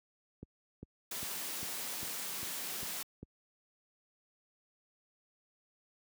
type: click train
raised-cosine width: 3 ms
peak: -32 dBFS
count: 8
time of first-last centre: 0.43-3.23 s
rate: 2.5 Hz
type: high-pass noise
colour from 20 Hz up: white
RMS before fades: -40 dBFS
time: 1.11-3.03 s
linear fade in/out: 5 ms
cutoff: 140 Hz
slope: 96 dB/octave
effects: high-pass 60 Hz 12 dB/octave